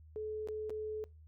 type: tone with dropouts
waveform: sine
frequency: 430.3 Hz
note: A4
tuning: 39 cents flat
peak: -37 dBFS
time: 0.16-1.04 s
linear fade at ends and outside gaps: 0 ms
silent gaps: 0.474-0.486 / 0.696-0.704 s
effects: noise-tail reverb RT60 0.3 s tail -24 dB re dry + added 78 Hz sine -54 dBFS peak until 1.27 s